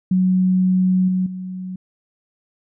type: tone with level steps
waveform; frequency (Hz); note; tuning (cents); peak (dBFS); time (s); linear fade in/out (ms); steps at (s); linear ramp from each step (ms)
sine; 185; F#3; 0; -13 / -16 / -26; 0.11-1.76; 5; 1.08 / 1.26; 5
effects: none